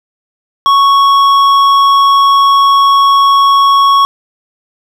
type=tone with hard clipping; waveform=sine; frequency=1108.7 Hz; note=C#6; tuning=in tune; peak=-6 dBFS; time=0.66-4.05 s; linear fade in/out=0 ms; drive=8 dB; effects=none